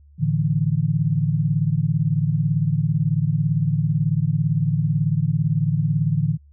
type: chord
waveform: sine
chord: A suspended fourth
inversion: none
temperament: equal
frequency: 110 / 146.83 / 164.81 Hz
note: A2 / D3 / E3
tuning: 0 / 0 / 0 cents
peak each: -24 / -20 / -22 dBFS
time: 0.18-6.38 s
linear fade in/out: 50 ms
effects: added 72 Hz sine -47 dBFS peak until 6.52 s